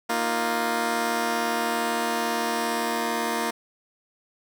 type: chord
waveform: 10% pulse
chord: Bb suspended fourth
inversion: none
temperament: just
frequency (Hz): 233.1 / 310.8 / 349.6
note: Bb3 / Eb4 / F4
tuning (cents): 0 / -2 / +2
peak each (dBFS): -19 / -24 / -21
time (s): 0.09-3.51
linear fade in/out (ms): 10
effects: none